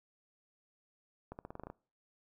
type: accelerating click train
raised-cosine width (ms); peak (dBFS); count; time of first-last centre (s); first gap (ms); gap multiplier
1; -30; 9; 1.32-1.7; 69; 0.89
effects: noise-tail reverb RT60 0.4 s tail -23 dB re dry